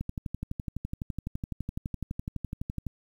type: click train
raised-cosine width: 5 ms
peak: -20 dBFS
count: 35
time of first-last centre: 0.01-2.867 s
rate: 11.9 Hz
effects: 9-bit